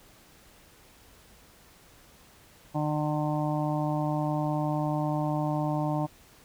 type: harmonic tone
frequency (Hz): 150.8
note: D3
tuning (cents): +46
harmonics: 1 / 2 / 4 / 5 / 6 / 7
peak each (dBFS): -29 / -31 / -34 / -35 / -36 / -41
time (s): 2.74-6.07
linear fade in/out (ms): 20
effects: pink hiss -56 dBFS RMS until 6.44 s